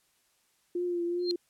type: tone with vibrato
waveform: sine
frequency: 349.2 Hz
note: F4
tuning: in tune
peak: -28 dBFS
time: 0.75-1.36 s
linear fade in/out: 5 ms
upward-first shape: triangle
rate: 2.6 Hz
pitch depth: 36 cents each way
type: tone with exponential growth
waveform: sine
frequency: 4186 Hz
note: C8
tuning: in tune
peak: -25 dBFS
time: 1.19-1.31 s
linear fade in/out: 0 ms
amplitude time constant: 25 ms
effects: white hiss -70 dBFS RMS until 1.49 s + low-pass 12000 Hz 12 dB/octave